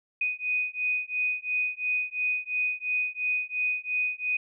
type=beating tone pair; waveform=sine; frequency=2489 / 2491.9 Hz; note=D#7 / D#7; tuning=0 / +2 cents; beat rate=2.9 Hz; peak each=-29 dBFS; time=0.21-4.37 s; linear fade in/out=5 ms; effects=none